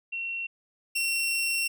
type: tone pair in turn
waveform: sine / sawtooth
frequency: 2726 / 2726 Hz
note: F7 / F7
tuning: -43 / -43 cents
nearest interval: unison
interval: 0 cents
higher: neither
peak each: -30 / -22 dBFS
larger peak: second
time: 0.12-0.47 / 0.95-1.68 s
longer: second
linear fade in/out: 10 ms
effects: none